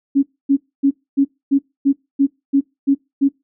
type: tone bursts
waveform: sine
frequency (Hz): 277.2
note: C#4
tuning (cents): 0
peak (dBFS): -9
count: 10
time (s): 0.15-3.29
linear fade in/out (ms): 20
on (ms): 80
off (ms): 260
effects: noise-tail reverb RT60 0.2 s tail -19 dB re dry